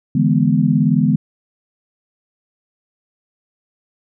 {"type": "chord", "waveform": "sine", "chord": "E dominant seventh", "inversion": "third", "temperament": "equal", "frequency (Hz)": [146.83, 164.81, 207.7, 246.9], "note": ["D3", "E3", "G#3", "B3"], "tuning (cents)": [0, 0, 0, 0], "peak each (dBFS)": -17, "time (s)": [0.15, 1.16], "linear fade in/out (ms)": 5, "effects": []}